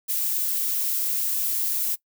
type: noise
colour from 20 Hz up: violet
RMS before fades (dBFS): -25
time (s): 0.08-1.96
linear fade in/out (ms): 20
effects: noise-tail reverb RT60 0.1 s tail -21 dB re dry